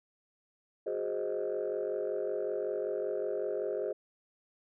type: chord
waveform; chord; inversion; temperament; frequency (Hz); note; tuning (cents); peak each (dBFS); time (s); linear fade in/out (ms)
sine; Ab dominant seventh; third; equal; 370 / 415.3 / 523.3 / 622.3; Gb4 / Ab4 / C5 / Eb5; 0 / 0 / 0 / 0; -37 / -34 / -36 / -37; 0.86-3.93; 10
effects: tanh soft clip ceiling -25 dBFS